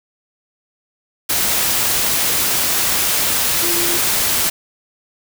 sine tone in noise, 344.3 Hz, F4, 25 cents flat, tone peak -24 dBFS, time 3.62-3.98 s, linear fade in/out 10 ms, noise white, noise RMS -17 dBFS, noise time 1.29-4.5 s, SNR -10 dB, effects none

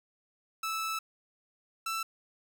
sawtooth tone pair in turn, 1312 / 1329.5 Hz, E6 / E6, -9 / +14 cents, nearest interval unison, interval 23 cents, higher second, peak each -28 dBFS, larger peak neither, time 0.63-0.99 / 1.86-2.03 s, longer first, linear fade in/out 5 ms, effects none

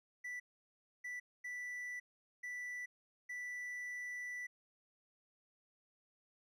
triangle tone bursts at uneven times, 1972 Hz, B6, 3 cents flat, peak -40 dBFS, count 5, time 0.24-0.4 / 1.04-1.2 / 1.44-2 / 2.43-2.86 / 3.29-4.47 s, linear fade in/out 10 ms, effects none

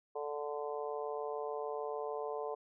harmonic tone, 146.83 Hz, D3, in tune, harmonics 3 / 4 / 5 / 6 / 7, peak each -39 / -43 / -44 / -48 / -46 dBFS, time 0.15-2.55 s, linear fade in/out 10 ms, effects none

